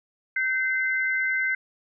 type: tone pair together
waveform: sine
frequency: 1548.1 / 2062 Hz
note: G6 / C7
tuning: -22 / -26 cents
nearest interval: perfect fourth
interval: 496 cents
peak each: -25 dBFS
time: 0.36-1.55 s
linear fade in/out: 5 ms
effects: none